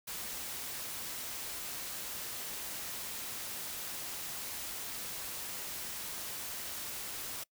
white noise, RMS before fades -41 dBFS, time 0.07-7.44 s, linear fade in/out 10 ms, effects noise-tail reverb RT60 0.1 s tail -24 dB re dry

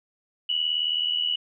sine tone pair together, 2881 / 2960 Hz, F#7 / F#7, -47 / 0 cents, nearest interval unison, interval 47 cents, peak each -28 / -24 dBFS, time 0.49-1.36 s, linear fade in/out 5 ms, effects none

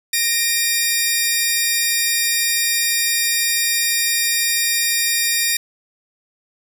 10% pulse tone pair together, 1857 / 2398 Hz, A#6 / D7, -7 / +36 cents, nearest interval major third, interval 443 cents, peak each -10 dBFS, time 0.13-5.57 s, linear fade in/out 5 ms, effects none

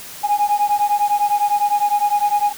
sine beating tone pair, 820 / 829.9 Hz, G#5 / G#5, -22 / -1 cents, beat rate 9.9 Hz, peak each -16 dBFS, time 0.23-2.53 s, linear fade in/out 20 ms, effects tanh soft clip ceiling -10 dBFS + white hiss -35 dBFS RMS until 2.57 s

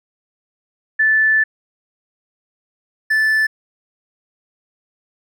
sine / triangle tone pair in turn, 1752 / 1752 Hz, A6 / A6, -8 / -8 cents, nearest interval unison, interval 0 cents, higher neither, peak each -11 dBFS, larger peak neither, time 0.99-1.44 / 3.1-3.47 s, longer first, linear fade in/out 10 ms, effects none

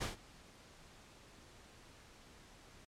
pink noise with ADSR envelope, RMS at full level -37 dBFS, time 0-2.85 s, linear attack 20 ms, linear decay 140 ms, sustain -22 dB, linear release 5 ms, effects low-pass 8000 Hz 12 dB/octave + MP3 96 kbps

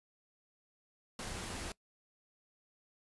pink noise, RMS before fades -42 dBFS, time 1.19-1.72 s, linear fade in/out 2 ms, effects noise-tail reverb RT60 0.1 s tail -22 dB re dry + resampled to 24000 Hz

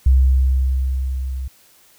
sine tone with level ramp, 65.41 Hz, C2, in tune, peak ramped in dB -8 to -23 dBFS, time 0.06-1.48 s, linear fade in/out 5 ms, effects white hiss -52 dBFS RMS until 1.98 s

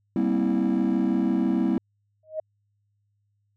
triangle chord, C dominant seventh, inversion second, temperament just, 196.22 / 235.5 / 261.6 / 327 Hz, G3 / Bb3 / C4 / E4, +2 / +18 / 0 / -14 cents, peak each -23 dBFS, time 0.16-1.78 s, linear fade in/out 2 ms
sine tone with exponential growth, 627 Hz, D#5, 13 cents sharp, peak -23 dBFS, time 2.23-2.4 s, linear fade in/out 5 ms, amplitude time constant 36 ms
effects tanh soft clip ceiling -14 dBFS + added 102 Hz sine -68 dBFS peak until 3.56 s

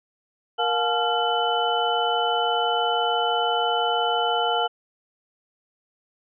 sine tone cluster, 469.6 / 713 / 859 / 1380 / 3004 Hz, A#4 / F5 / A5 / F6 / F#7, +13 / +36 / -42 / -21 / +26 cents, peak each -27 / -25 / -26 / -28 / -27 dBFS, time 0.58-4.68 s, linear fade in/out 20 ms, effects none

